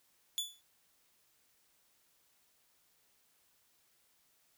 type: tone with exponential decay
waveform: sawtooth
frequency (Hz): 3456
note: A7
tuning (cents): -32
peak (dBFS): -27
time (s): 0.38-0.61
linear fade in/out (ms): 0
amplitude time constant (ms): 49
effects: white hiss -72 dBFS RMS until 4.57 s